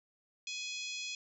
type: harmonic tone with a mistuned harmonic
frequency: 839 Hz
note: G#5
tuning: 17 cents sharp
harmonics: 3 / 4 / 5 / 6 / 7 / 8 / 9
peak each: -42 / -44 / -46 / -48 / -49 / -50 / -51 dBFS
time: 0.47-1.15 s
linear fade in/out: 2 ms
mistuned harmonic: 9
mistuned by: -69 cents
effects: none